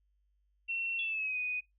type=tone with pitch glide; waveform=sine; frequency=2714 to 2489 Hz; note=E7 to D#7; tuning=+50 to 0 cents; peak=-32 dBFS; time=0.68-1.61 s; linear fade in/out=20 ms; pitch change=-150 cents; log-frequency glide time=0.99-1.38 s
type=tone with exponential decay; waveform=sine; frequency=3381 Hz; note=G#7; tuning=30 cents sharp; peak=-36 dBFS; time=0.99-1.21 s; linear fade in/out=2 ms; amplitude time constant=46 ms
effects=noise-tail reverb RT60 0.2 s tail -25 dB re dry + added 50 Hz sine -70 dBFS peak until 1.78 s